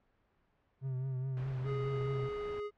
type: tone with vibrato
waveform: triangle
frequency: 130.81 Hz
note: C3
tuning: in tune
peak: -32 dBFS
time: 0.81-2.3 s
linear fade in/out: 50 ms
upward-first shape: triangle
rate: 4.8 Hz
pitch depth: 56 cents each way
type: noise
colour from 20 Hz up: pink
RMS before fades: -49 dBFS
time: 1.37-2.6 s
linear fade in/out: 0 ms
type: tone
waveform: square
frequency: 415.3 Hz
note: G#4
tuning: in tune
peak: -37 dBFS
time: 1.64-2.71 s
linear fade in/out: 50 ms
effects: pink hiss -74 dBFS RMS until 2.77 s + low-pass 2000 Hz 12 dB/octave